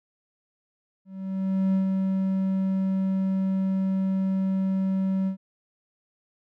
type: tone with ADSR envelope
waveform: triangle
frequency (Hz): 191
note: G3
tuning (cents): -45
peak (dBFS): -17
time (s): 1.05-5.37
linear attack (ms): 690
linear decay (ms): 110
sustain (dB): -3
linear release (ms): 99
effects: none